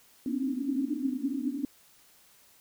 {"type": "band-pass noise", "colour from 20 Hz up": "white", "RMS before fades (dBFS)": -31, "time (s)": [0.26, 1.65], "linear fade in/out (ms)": 2, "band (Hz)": [250, 290], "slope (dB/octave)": 96, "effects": ["white hiss -60 dBFS RMS until 2.6 s"]}